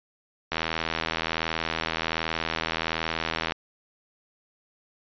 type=click train; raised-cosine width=0.3 ms; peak=-10 dBFS; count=245; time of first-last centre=0.52-3.521 s; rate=81.3 Hz; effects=resampled to 11025 Hz